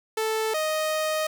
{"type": "tone pair in turn", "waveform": "sawtooth", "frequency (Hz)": [439.6, 622.9], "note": ["A4", "D#5"], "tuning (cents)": [-2, 2], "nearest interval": "tritone", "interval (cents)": 604, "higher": "second", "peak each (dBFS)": -20, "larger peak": "neither", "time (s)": [[0.17, 0.54], [0.54, 1.27]], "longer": "second", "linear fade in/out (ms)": 5, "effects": []}